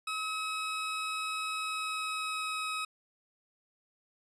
20% pulse tone with pitch glide, 1280 to 1271.2 Hz, D#6 to D#6, +49 to +37 cents, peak -28 dBFS, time 0.07-2.85 s, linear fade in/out 5 ms, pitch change -12 cents, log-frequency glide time 1.55-2.74 s, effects resampled to 22050 Hz

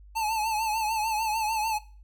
square tone with vibrato, 874 Hz, A5, 12 cents flat, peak -26 dBFS, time 0.15-1.79 s, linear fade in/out 20 ms, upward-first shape triangle, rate 6.7 Hz, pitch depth 79 cents each way, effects noise-tail reverb RT60 0.4 s tail -19 dB re dry + added 50 Hz sine -47 dBFS peak until 2.03 s

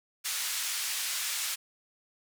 white band-pass noise, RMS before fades -33 dBFS, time 0.24-1.56 s, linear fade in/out 20 ms, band 1500 to 10000 Hz, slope 12 dB/octave, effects none

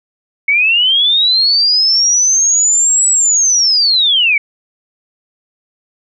sine linear two-way sweep, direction up then down, 2200 to 7902 to 2200 Hz, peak -8 dBFS, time 0.48-4.38 s, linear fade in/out 5 ms, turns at 3.09 s, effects none

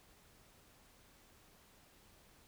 silence, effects pink hiss -65 dBFS RMS until 2.47 s

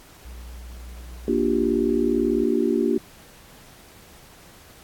triangle tone with pitch glide, 60.3 to 59.81 Hz, B1 to A#1, -41 to +45 cents, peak -34 dBFS, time 0.25-2.44 s, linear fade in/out 0 ms, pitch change -14 cents, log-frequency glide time 1.37-1.98 s
sine chord, G minor seventh, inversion first, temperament just, 235.2 / 294 / 352.8 / 392 Hz, Bb3 / D4 / F4 / G4, +16 / +2 / +18 / 0 cents, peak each -24 dBFS, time 1.28-2.98 s, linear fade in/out 2 ms
effects pink hiss -49 dBFS RMS until 4.83 s + AAC 64 kbps

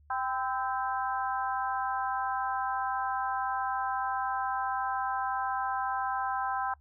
harmonic tone with a mistuned harmonic, 261.6 Hz, C4, in tune, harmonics 3 / 4 / 5 / 6, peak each -32 / -34 / -36 / -38 dBFS, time 0.1-6.74 s, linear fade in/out 5 ms, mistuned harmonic 4, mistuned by -46 cents, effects noise-tail reverb RT60 0.1 s tail -23 dB re dry + added 73 Hz sine -57 dBFS peak until 6.8 s

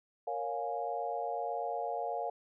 sine chord, Bb minor seventh, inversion none, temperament equal with one note detuned, 466.2 / 554.4 / 709 / 830.6 Hz, Bb4 / Db5 / F5 / Ab5, 0 / 0 / +26 / 0 cents, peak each -40 / -40 / -36 / -40 dBFS, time 0.27-2.3 s, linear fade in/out 5 ms, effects none

